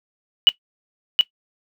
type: tone with echo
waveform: sine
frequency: 2947 Hz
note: F#7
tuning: 8 cents flat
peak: -7 dBFS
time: 0.47-0.49 s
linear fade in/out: 0 ms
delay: 720 ms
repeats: 1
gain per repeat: -3 dB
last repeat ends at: 1.21 s
effects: noise-tail reverb RT60 0.1 s tail -17 dB re dry